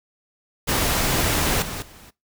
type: noise with level steps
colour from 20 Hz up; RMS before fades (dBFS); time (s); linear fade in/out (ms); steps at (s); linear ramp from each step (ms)
pink; -21 / -31 / -46; 0.67-2.11; 20; 1.62 / 1.82; 2
effects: noise-tail reverb RT60 0.2 s tail -21 dB re dry